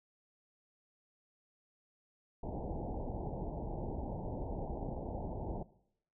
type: low-pass noise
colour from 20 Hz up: pink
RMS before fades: -40 dBFS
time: 2.43-5.63 s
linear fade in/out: 5 ms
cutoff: 900 Hz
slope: 96 dB/octave
effects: noise-tail reverb RT60 0.7 s tail -18 dB re dry